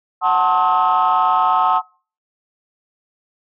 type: chord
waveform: sine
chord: F# diminished seventh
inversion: none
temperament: just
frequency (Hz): 740 / 888 / 1065.6 / 1278.7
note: F#5 / A5 / C6 / Eb6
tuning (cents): 0 / +16 / +31 / +47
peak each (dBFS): -17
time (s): 0.21-1.82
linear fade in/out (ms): 50
effects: noise-tail reverb RT60 0.4 s tail -25 dB re dry + tanh soft clip ceiling -7 dBFS